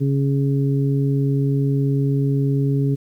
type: harmonic tone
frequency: 138.59 Hz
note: C#3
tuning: in tune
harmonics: 1 / 2 / 3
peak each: -17 / -23 / -27 dBFS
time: 0-2.96 s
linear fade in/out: 20 ms
effects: 9-bit